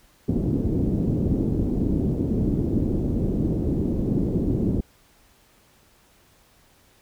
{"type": "low-pass noise", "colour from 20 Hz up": "white", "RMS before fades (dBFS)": -23, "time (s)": [0.28, 4.81], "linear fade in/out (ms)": 10, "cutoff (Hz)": 330, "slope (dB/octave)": 24, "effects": ["pink hiss -58 dBFS RMS until 7.01 s"]}